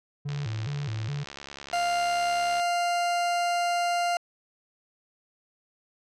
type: tone with vibrato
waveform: triangle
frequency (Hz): 125.4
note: B2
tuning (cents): +27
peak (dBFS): -27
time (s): 0.25-1.24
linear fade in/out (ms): 10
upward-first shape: square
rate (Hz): 2.4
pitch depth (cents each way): 240
type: click train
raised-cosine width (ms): 0.2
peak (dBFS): -22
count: 163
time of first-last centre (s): 0.29-2.598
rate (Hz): 70.2
type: tone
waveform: 40% pulse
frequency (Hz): 698.5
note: F5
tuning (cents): 0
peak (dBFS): -23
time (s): 1.73-4.17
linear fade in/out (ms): 2
effects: low-pass 8000 Hz 12 dB/octave